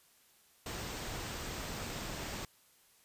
pink band-stop noise, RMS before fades -41 dBFS, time 0.66-2.45 s, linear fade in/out 2 ms, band 8900 to 13000 Hz, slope 96 dB/octave, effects white hiss -66 dBFS RMS until 3.04 s + resampled to 32000 Hz

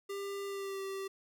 square tone with pitch glide, 398 to 388.5 Hz, G4 to G4, +26 to -16 cents, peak -38 dBFS, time 0.09-1.08 s, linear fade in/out 10 ms, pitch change -42 cents, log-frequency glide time 0.46-0.81 s, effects none

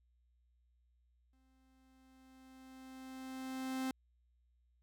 45% pulse tone with exponential growth, 261.6 Hz, C4, in tune, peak -35 dBFS, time 1.33-3.91 s, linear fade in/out 2 ms, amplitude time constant 560 ms, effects added 60 Hz sine -70 dBFS peak until 4.82 s

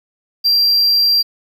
triangle tone, 4733 Hz, D8, 13 cents sharp, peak -9 dBFS, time 0.44-1.23 s, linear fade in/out 20 ms, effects 8-bit

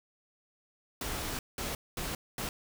pink noise bursts at uneven times, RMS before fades -36 dBFS, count 4, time 1.01-1.39 / 1.58-1.75 / 1.97-2.15 / 2.38-2.49 s, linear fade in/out 2 ms, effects none

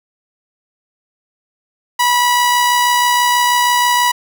sawtooth tone with amplitude modulation, 976 Hz, B5, 21 cents flat, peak -6 dBFS, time 1.99-4.12 s, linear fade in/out 10 ms, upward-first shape sine, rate 66.2 Hz, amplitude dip 25%, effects none

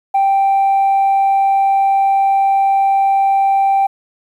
sine tone, 784 Hz, G5, in tune, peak -8 dBFS, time 0.14-3.87 s, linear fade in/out 10 ms, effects tanh soft clip ceiling -8 dBFS + 8-bit

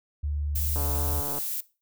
sine tone with pitch glide, 73.42 to 76.18 Hz, D2 to D#2, 0 to -36 cents, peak -26 dBFS, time 0.23-1.21 s, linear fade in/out 10 ms, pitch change +64 cents, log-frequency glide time 0.63-1.04 s
violet noise, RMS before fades -31 dBFS, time 0.55-1.61 s, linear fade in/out 10 ms
click train, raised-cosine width 1 ms, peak -23 dBFS, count 91, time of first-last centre 0.76-1.385 s, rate 144 Hz
effects noise-tail reverb RT60 0.3 s tail -19 dB re dry

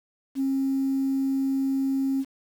sine tone, 270 Hz, C#4, 45 cents flat, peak -21 dBFS, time 0.35-2.25 s, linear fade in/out 50 ms, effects tanh soft clip ceiling -18 dBFS + 8-bit

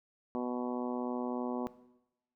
harmonic tone, 123.47 Hz, B2, in tune, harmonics 2 / 3 / 4 / 5 / 6 / 7 / 8 / 9, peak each -35 / -39 / -41 / -43 / -45 / -46 / -47 / -48 dBFS, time 0.35-1.67 s, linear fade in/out 0 ms, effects noise-tail reverb RT60 0.9 s tail -17 dB re dry

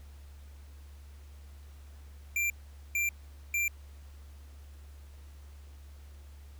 square tone bursts, 2367 Hz, D7, 13 cents sharp, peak -28 dBFS, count 3, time 2.36-3.68 s, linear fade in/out 2 ms, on 140 ms, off 450 ms, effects added 71 Hz sine -47 dBFS peak until 6.59 s + pink hiss -62 dBFS RMS until 6.59 s

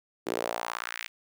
sawtooth tone with high-pass filter sweep, 58 Hz, A#1, 8 cents flat, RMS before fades -34 dBFS, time 0.26-1.08 s, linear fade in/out 20 ms, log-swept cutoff 340 to 2400 Hz, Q 2.3, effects none

